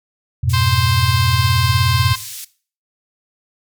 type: chord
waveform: sine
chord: F diminished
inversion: none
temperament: equal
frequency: 87.31 / 103.83 / 123.47 Hz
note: F2 / Ab2 / Cb3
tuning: 0 / 0 / 0 cents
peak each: -18 / -20 / -17 dBFS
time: 0.43-2.14 s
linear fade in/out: 10 ms
type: band-pass noise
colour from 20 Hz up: white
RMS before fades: -31 dBFS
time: 0.49-2.45 s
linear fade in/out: 10 ms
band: 3400 to 13000 Hz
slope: 12 dB/octave
type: harmonic tone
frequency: 523.3 Hz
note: C5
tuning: in tune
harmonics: 2 / 3 / 4 / 5 / 6 / 7 / 8 / 9 / 10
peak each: -22 / -28 / -28 / -28 / -28 / -29 / -27 / -29 / -31 dBFS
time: 0.53-2.16 s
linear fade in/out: 10 ms
effects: noise-tail reverb RT60 0.4 s tail -18 dB re dry